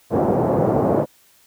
white band-pass noise, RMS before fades -18 dBFS, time 0.1-1.06 s, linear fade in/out 50 ms, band 100 to 700 Hz, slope 24 dB/octave, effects white hiss -55 dBFS RMS until 1.46 s

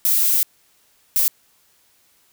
violet noise bursts at uneven times, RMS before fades -17 dBFS, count 2, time 0.05-0.43 / 1.16-1.28 s, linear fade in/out 0 ms, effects white hiss -59 dBFS RMS until 2.32 s

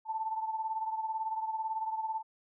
sine beating tone pair, 880 / 898 Hz, A5 / A5, 0 / +35 cents, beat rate 18 Hz, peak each -33 / -39 dBFS, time 0.05-2.23 s, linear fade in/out 50 ms, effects none

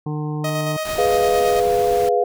harmonic tone, 151 Hz, D3, 48 cents sharp, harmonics 1 / 2 / 3 / 5 / 6 / 7, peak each -23 / -29 / -33 / -37 / -39 / -40 dBFS, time 0.06-0.77 s, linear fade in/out 5 ms
sawtooth tone with tremolo, 627 Hz, D#5, 13 cents sharp, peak -18 dBFS, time 0.44-1.6 s, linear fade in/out 5 ms, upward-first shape square, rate 8.9 Hz, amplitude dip 30%
pink noise, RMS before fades -32 dBFS, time 0.85-2.09 s, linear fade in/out 2 ms
sine chord, F diminished, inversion first, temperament equal, 415.3 / 493.9 / 698.5 Hz, Ab4 / Cb5 / F5, 0 / 0 / 0 cents, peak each -19 dBFS, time 0.98-2.24 s, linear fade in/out 5 ms
effects none

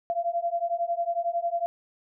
sine beating tone pair, 680 / 691 Hz, F5 / F5, -46 / -19 cents, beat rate 11 Hz, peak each -28 dBFS, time 0.1-1.66 s, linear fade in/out 0 ms, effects none

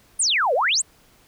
sine exponential two-way sweep, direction down then up, 10020 to 463.8 to 8800 Hz, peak -17 dBFS, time 0.19-0.82 s, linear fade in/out 10 ms, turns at 0.54 s, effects pink hiss -56 dBFS RMS until 1.27 s

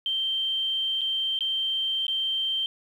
sine tone with dropouts, 3136 Hz, G7, in tune, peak -24 dBFS, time 0.06-2.66 s, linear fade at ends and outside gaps 1 ms, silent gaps 1.01-1.015 / 1.39-1.407 / 2.067-2.081 s, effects 9-bit

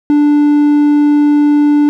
triangle tone, 293.7 Hz, D4, in tune, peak -4 dBFS, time 0.1-1.89 s, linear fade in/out 0 ms, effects none

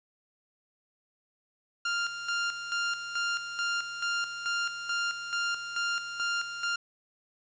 sawtooth tone with tremolo, 1396.9 Hz, F6, in tune, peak -24 dBFS, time 1.85-6.76 s, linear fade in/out 5 ms, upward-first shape square, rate 2.3 Hz, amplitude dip 60%, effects resampled to 16000 Hz + 9-bit

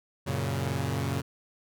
sawtooth chord, F# major, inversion none, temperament equal, 92.5 / 116.54 / 138.59 Hz, F#2 / A#2 / C#3, 0 / 0 / 0 cents, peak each -29 / -29 / -27 dBFS, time 0.26-1.22 s, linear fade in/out 20 ms, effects none

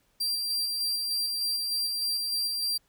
40% pulse tone with tremolo, 4727 Hz, D8, 10 cents sharp, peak -25 dBFS, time 0.2-2.78 s, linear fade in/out 10 ms, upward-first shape square, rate 3.3 Hz, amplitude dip 25%, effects pink hiss -69 dBFS RMS until 2.88 s

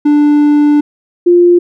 triangle / sine tone pair in turn, 294.5 / 350.3 Hz, D4 / F4, +5 / +5 cents, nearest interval minor third, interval 300 cents, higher second, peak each -3 dBFS, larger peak neither, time 0.05-0.81 / 1.26-1.59 s, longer first, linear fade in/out 10 ms, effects none

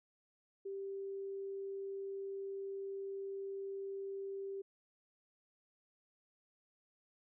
sine tone, 392 Hz, G4, in tune, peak -40 dBFS, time 0.65-4.62 s, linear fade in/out 10 ms, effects none

